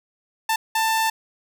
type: tone bursts at uneven times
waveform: sawtooth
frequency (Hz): 889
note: A5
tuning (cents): +18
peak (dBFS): -15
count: 2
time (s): 0.49-0.56 / 0.75-1.1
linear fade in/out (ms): 5
effects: none